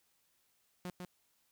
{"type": "tone with echo", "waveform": "sawtooth", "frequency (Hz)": 179.6, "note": "F3", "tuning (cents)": 49, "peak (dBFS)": -36, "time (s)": [0.85, 0.9], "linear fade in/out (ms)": 0, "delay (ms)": 150, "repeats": 1, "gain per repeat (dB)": -3, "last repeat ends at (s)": 1.05, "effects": ["white hiss -75 dBFS RMS until 1.51 s"]}